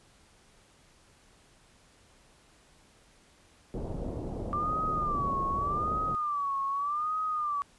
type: low-pass noise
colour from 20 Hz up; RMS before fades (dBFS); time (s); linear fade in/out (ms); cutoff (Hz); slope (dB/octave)
pink; -36; 3.74-6.15; 0; 690; 24
type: tone with vibrato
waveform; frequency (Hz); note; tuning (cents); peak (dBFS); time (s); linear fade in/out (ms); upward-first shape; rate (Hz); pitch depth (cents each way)
sine; 1174.7; D6; 0; -28; 4.53-7.62; 0; sine; 0.84; 120
effects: pink hiss -61 dBFS RMS until 7.78 s + resampled to 24000 Hz